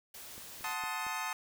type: noise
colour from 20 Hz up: white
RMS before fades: -48 dBFS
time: 0.14-0.74 s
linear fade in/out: 5 ms
type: click train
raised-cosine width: 2 ms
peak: -39 dBFS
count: 4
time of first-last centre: 0.38-1.066 s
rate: 4.37 Hz
type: chord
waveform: 25% pulse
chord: F# diminished seventh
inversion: none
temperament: equal with one note detuned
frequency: 740 / 880 / 1046.5 / 1256.1 Hz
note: F#5 / A5 / C6 / Eb6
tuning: 0 / 0 / 0 / +16 cents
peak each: -40 / -35 / -38 / -36 dBFS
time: 0.64-1.33 s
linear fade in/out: 2 ms
effects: none